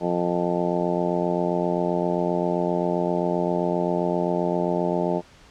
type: harmonic tone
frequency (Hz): 87.6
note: F2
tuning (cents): +6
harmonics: 2 / 3 / 4 / 5 / 6 / 7 / 8 / 9 / 10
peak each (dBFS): -27 / -32 / -27 / -29 / -35 / -27 / -36 / -34 / -32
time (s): 0-5.22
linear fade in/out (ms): 50
effects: pink hiss -51 dBFS RMS until 5.5 s + low-pass 6000 Hz 12 dB/octave